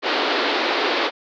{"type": "band-pass noise", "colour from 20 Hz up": "pink", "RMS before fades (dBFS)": -21, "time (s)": [0.02, 1.11], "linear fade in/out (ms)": 50, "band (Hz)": [290, 4600], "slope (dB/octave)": 48, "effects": []}